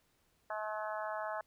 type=harmonic tone with a mistuned harmonic; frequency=214.4 Hz; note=A3; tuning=45 cents flat; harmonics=3 / 4 / 5 / 6 / 7 / 8; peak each=-40 / -42 / -44 / -46 / -47 / -48 dBFS; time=0.5-1.41 s; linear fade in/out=2 ms; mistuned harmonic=8; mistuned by=-17 cents; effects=pink hiss -74 dBFS RMS until 1.46 s

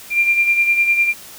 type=beating tone pair; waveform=sine; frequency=2382 / 2391.9 Hz; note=D7 / D7; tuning=+24 / +31 cents; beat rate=9.9 Hz; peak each=-13 / -21 dBFS; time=0.1-1.14 s; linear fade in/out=50 ms; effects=white hiss -38 dBFS RMS until 1.38 s

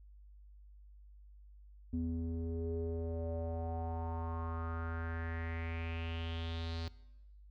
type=tone with low-pass filter sweep; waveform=square; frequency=82.6 Hz; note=E2; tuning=4 cents sharp; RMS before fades=-39 dBFS; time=1.93-6.88 s; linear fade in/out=0 ms; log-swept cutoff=260 to 4400 Hz; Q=4.9; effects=noise-tail reverb RT60 1.0 s tail -20 dB re dry + added 50 Hz sine -54 dBFS peak until 7.5 s

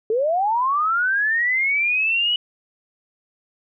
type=linear sweep; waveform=sine; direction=up; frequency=421.3 to 2960 Hz; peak=-17 dBFS; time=0.1-2.36 s; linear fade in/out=2 ms; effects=none

